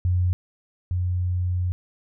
sine tone pair in turn, 90 / 90 Hz, F#2 / F#2, -47 / -47 cents, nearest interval unison, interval 0 cents, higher neither, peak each -18 / -21 dBFS, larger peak first, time 0.05-0.33 / 0.91-1.72 s, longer second, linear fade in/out 0 ms, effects none

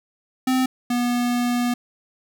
square tone pair in turn, 258.2 / 243 Hz, C4 / B3, -23 / -28 cents, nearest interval minor second, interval 105 cents, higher first, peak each -18 / -20 dBFS, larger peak first, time 0.47-0.66 / 0.9-1.74 s, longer second, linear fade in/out 5 ms, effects none

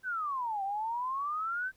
sine exponential two-way sweep, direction down then up, 1568 to 769 to 1568 Hz, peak -31 dBFS, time 0.03-1.72 s, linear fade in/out 50 ms, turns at 0.63 s, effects pink hiss -68 dBFS RMS until 1.76 s

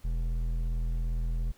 sine tone with hard clipping, 41.31 Hz, E1, 4 cents sharp, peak -29 dBFS, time 0.04-1.52 s, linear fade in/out 10 ms, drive 8 dB, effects pink hiss -61 dBFS RMS until 1.57 s

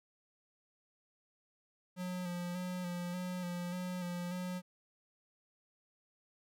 square tone with vibrato, 178.7 Hz, F3, 40 cents sharp, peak -38 dBFS, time 1.96-4.62 s, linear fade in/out 50 ms, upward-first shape square, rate 1.7 Hz, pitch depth 26 cents each way, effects none

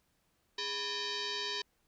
sine tone with frequency modulation, 412.3 Hz, G#4, 13 cents flat, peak -34 dBFS, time 0.58-1.62 s, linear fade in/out 5 ms, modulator 699 Hz, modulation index 6.9, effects pink hiss -75 dBFS RMS until 1.87 s

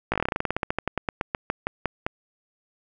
slowing click train, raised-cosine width 0.5 ms, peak -9 dBFS, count 26, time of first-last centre 0.12-2.065 s, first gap 17 ms, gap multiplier 1.11, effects none

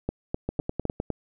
two click trains, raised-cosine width 2 ms, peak -13 / -14 dBFS, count 4 / 7, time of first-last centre 0.09-0.853 / 0.49-1.103 s, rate 3.93 / 9.79 Hz, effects none

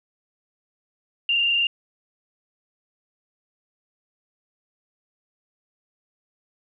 sine tone with frequency modulation, 2794 Hz, F7, in tune, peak -18 dBFS, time 1.29-1.67 s, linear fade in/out 2 ms, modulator 27.2 Hz, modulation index 1.7, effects none

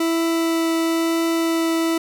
40% pulse tone with vibrato, 329.6 Hz, E4, in tune, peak -17 dBFS, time 0-1.98 s, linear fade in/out 5 ms, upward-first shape triangle, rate 1 Hz, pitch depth 8 cents each way, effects none

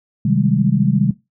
sine chord, Ab major seventh, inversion first, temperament equal with one note detuned, 130.81 / 155.56 / 193.52 / 207.7 Hz, C3 / Eb3 / G3 / Ab3, 0 / 0 / -22 / 0 cents, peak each -18 dBFS, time 0.25-1.11 s, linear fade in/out 5 ms, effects noise-tail reverb RT60 0.2 s tail -17 dB re dry

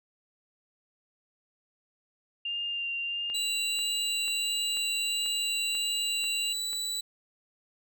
sine tone with vibrato, 2794 Hz, F7, in tune, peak -30 dBFS, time 2.45-6.53 s, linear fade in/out 5 ms, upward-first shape sine, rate 1.5 Hz, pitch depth 13 cents each way
click train, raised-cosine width 0.3 ms, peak -29 dBFS, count 8, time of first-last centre 3.3-6.731 s, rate 2.04 Hz
30% pulse tone, 3951 Hz, B7, in tune, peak -28 dBFS, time 3.34-7.01 s, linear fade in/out 10 ms
effects none

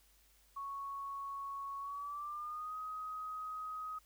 sine tone with pitch glide, 1108.7 to 1258.9 Hz, C#6 to D#6, 0 to +20 cents, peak -40 dBFS, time 0.56-3.99 s, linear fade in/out 10 ms, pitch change +220 cents, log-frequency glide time 1.79-2.76 s, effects added 50 Hz sine -69 dBFS peak until 4.05 s + white hiss -69 dBFS RMS until 4.05 s

